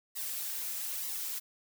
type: noise with flanger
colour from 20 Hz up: blue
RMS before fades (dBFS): -37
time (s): 0.15-1.4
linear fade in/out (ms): 20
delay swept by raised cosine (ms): 1 to 5.7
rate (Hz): 1.1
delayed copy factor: +0.8
effects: none